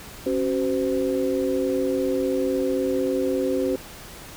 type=tone cluster; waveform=sine; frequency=273.6 / 377.1 / 513 Hz; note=C#4 / F#4 / C5; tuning=-23 / +33 / -34 cents; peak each=-25 dBFS; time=0.26-3.76 s; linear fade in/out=5 ms; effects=pink hiss -41 dBFS RMS until 4.36 s